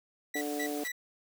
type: tone bursts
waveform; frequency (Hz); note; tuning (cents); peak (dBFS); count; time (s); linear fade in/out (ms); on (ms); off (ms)
40% pulse; 1959; B6; -15; -33; 3; 0.34-0.919; 5; 73; 180
type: harmonic tone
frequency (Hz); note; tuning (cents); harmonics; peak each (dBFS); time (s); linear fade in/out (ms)
146.83; D3; 0; 2 / 3 / 4 / 5; -35 / -38 / -42 / -41; 0.35-0.84; 5
type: high-pass noise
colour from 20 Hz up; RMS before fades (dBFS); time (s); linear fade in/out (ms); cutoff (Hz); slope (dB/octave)
white; -44; 0.36-0.88; 5; 380; 96
effects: none